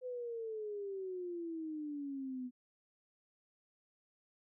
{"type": "exponential sweep", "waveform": "sine", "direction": "down", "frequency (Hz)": [510, 246.9], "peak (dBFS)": -39, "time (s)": [0.01, 2.51], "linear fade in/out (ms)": 50, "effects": []}